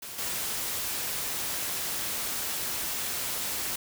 white noise with level steps, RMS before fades -40 / -32 dBFS, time 0.02-3.76 s, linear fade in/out 5 ms, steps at 0.18 s, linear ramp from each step 10 ms, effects none

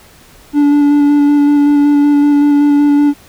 triangle tone with vibrato, 289.6 Hz, D4, 24 cents flat, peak -4 dBFS, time 0.53-3.14 s, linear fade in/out 50 ms, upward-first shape square, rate 5.3 Hz, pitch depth 11 cents each way, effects pink hiss -42 dBFS RMS until 3.28 s

